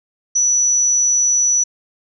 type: tone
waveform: sine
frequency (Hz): 5920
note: F#8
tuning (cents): 0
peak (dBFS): -12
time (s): 0.35-1.64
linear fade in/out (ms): 10
effects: none